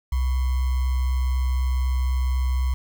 sine tone with sample-and-hold, 64 Hz, C2, 38 cents flat, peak -19 dBFS, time 0.12-2.74 s, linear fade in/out 5 ms, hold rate 1050 Hz, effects none

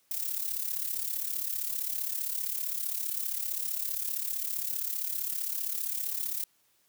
violet noise with amplitude modulation, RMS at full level -30 dBFS, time 0.11-6.44 s, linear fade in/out 2 ms, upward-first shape sine, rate 35.3 Hz, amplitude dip 70%, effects white hiss -69 dBFS RMS until 6.88 s + high-pass 60 Hz 12 dB/octave

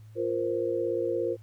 sine chord, F suspended fourth, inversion none, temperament equal, 349.2 / 466.2 / 523.3 Hz, F4 / Bb4 / C5, 0 / 0 / 0 cents, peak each -30 / -30 / -31 dBFS, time 0.15-1.37 s, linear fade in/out 50 ms, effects added 108 Hz sine -46 dBFS peak until 1.42 s + pink hiss -66 dBFS RMS until 1.42 s

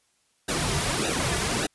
pink noise with flanger, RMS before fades -26 dBFS, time 0.48-1.67 s, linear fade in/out 10 ms, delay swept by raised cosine 0.91 to 3.81 ms, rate 1.7 Hz, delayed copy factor -0.75, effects white hiss -68 dBFS RMS until 1.74 s + resampled to 24000 Hz

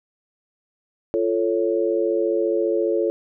sine chord, F augmented, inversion none, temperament equal with one note detuned, 345.2 / 440 / 554.4 Hz, F4 / A4 / C#5, -20 / 0 / 0 cents, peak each -22 / -22 / -24 dBFS, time 1.14-3.1 s, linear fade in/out 0 ms, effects none

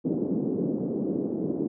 pink band-pass noise, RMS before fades -28 dBFS, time 0.04-1.68 s, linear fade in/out 20 ms, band 200 to 390 Hz, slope 24 dB/octave, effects none

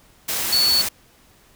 sine tone in noise, 4435 Hz, C#8, in tune, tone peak -15 dBFS, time 0.52-0.82 s, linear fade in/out 10 ms, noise white, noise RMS -24 dBFS, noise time 0.28-0.89 s, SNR +6 dB, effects pink hiss -54 dBFS RMS until 1.55 s

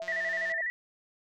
sine tone with tremolo, 659.3 Hz, E5, in tune, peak -34 dBFS, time 0-0.61 s, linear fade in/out 2 ms, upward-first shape sine, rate 12 Hz, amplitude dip 70%
click train, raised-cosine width 0.2 ms, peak -30 dBFS, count 90, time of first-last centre 0.02-0.52 s, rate 178 Hz
sine tone with vibrato, 1868 Hz, A#6, 3 cents sharp, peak -29 dBFS, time 0.08-0.7 s, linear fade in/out 0 ms, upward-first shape square, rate 12 Hz, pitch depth 69 cents each way
effects none

